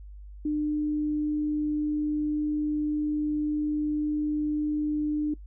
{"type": "tone", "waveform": "sine", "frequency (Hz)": 300.3, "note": "D4", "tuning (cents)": 39, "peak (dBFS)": -24, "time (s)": [0.45, 5.34], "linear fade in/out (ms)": 5, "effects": ["noise-tail reverb RT60 0.1 s tail -21 dB re dry", "added 50 Hz sine -41 dBFS peak until 5.46 s"]}